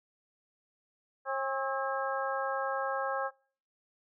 harmonic tone with a mistuned harmonic, 270 Hz, C#4, 45 cents flat, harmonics 2 / 3 / 4 / 5 / 6, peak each -34 / -36 / -37 / -38 / -39 dBFS, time 1.25-3.31 s, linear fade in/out 50 ms, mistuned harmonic 5, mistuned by -63 cents, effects noise-tail reverb RT60 0.5 s tail -26 dB re dry

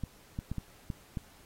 clicks, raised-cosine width 5 ms, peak -22 dBFS, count 6, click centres 0.037 / 0.389 / 0.516 / 0.583 / 0.902 / 1.172 s, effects pink hiss -59 dBFS RMS until 1.45 s + AAC 48 kbps

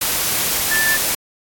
sine tone in noise, 1760 Hz, A6, in tune, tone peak -16 dBFS, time 0.71-0.97 s, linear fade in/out 5 ms, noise white, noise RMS -19 dBFS, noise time 0.01-1.15 s, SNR 0 dB, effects AAC 64 kbps

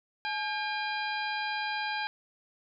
harmonic tone with a mistuned harmonic, 804 Hz, G5, 44 cents sharp, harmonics 1 / 2 / 3 / 4 / 5 / 6, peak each -34 / -35 / -38 / -42 / -42 / -44 dBFS, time 0.25-2.07 s, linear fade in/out 0 ms, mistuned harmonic 1, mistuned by +100 cents, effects none

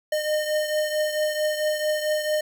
square beating tone pair, 609 / 613.5 Hz, D#5 / D#5, -37 / -25 cents, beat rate 4.5 Hz, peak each -24 / -30 dBFS, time 0.12-2.41 s, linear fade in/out 5 ms, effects none

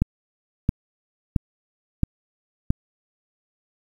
click train, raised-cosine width 5 ms, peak -6 dBFS, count 5, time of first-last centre 0.02-2.705 s, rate 1.49 Hz, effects 8-bit

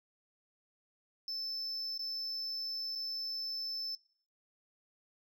sine tone with dropouts, 5274 Hz, E8, in tune, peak -34 dBFS, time 1.28-3.95 s, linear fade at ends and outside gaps 1 ms, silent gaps 1.977-1.993 / 2.952-2.957 s, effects noise-tail reverb RT60 0.5 s tail -20 dB re dry + tanh soft clip ceiling -35 dBFS

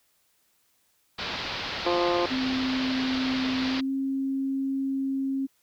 white low-pass noise, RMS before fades -33 dBFS, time 1.18-3.81 s, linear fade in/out 10 ms, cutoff 4700 Hz, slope 48 dB/octave
harmonic tone, 174.61 Hz, F3, in tune, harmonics 2 / 3 / 4 / 5 / 6 / 7, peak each -26 / -27 / -31 / -34 / -32 / -36 dBFS, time 1.86-2.26 s, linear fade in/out 5 ms
sine tone with pitch glide, 260 to 269.9 Hz, C4 to C#4, -11 to -46 cents, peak -25 dBFS, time 2.3-5.47 s, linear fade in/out 20 ms, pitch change +65 cents, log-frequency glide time 3.68-3.91 s
effects white hiss -68 dBFS RMS until 5.62 s

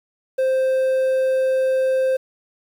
triangle tone, 523.3 Hz, C5, in tune, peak -14 dBFS, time 0.38-2.17 s, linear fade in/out 10 ms, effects 8-bit

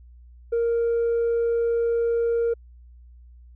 triangle tone with tanh clipping, 466.2 Hz, A#4, in tune, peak -20 dBFS, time 0.52-2.54 s, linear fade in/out 10 ms, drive 6 dB, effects added 60 Hz sine -45 dBFS peak until 3.55 s

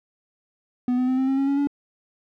triangle tone with pitch steps, 248.1 / 253 / 258 / 263.2 / 268.4 / 273.7 / 279.1 / 284.7 Hz, B3 / B3 / C4 / C4 / C4 / C#4 / C#4 / C#4, +8 / +42 / -24 / +10 / +44 / -22 / +12 / +46 cents, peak -17 dBFS, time 0.88-1.672 s, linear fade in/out 2 ms, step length 99 ms, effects none

